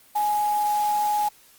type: tone in noise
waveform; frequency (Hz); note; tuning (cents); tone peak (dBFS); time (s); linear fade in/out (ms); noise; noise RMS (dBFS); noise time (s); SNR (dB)
sine; 836; G#5; +11; -20; 0.15-1.29; 10; white; -37; 0.15-1.29; +14
effects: white hiss -54 dBFS RMS until 1.58 s + Opus 32 kbps